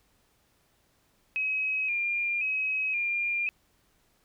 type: tone with vibrato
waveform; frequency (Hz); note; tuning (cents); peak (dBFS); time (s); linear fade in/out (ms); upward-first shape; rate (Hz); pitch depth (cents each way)
sine; 2473; D#7; -11; -26; 1.36-3.49; 0; square; 0.95; 51
effects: pink hiss -68 dBFS RMS until 4.24 s